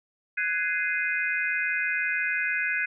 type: chord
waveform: sine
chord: Ab dominant seventh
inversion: third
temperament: just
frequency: 1495.1 / 1661.2 / 2077 / 2492 Hz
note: Gb6 / Ab6 / C7 / Eb7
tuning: +18 / 0 / -13 / +2 cents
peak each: -30 dBFS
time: 0.37-2.86 s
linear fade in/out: 10 ms
effects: none